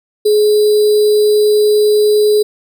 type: tone with sample-and-hold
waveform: sine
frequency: 421.3 Hz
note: G#4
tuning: 25 cents sharp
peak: -7 dBFS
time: 0.25-2.43 s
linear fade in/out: 10 ms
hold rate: 4410 Hz
effects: none